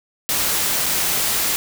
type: noise with dropouts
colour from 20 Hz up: white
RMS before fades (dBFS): -20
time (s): 0.29-1.56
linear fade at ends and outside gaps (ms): 0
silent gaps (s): 0.859-0.863
effects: none